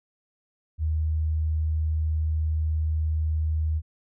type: tone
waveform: sine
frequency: 78.3 Hz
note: D#2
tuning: 11 cents sharp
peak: -22 dBFS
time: 0.78-3.82 s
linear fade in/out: 50 ms
effects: none